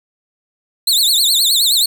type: tone with vibrato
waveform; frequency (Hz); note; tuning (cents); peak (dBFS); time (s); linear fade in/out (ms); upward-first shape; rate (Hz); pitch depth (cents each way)
sawtooth; 3948; B7; -1; -8; 0.87-1.86; 5; triangle; 9.5; 230
effects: none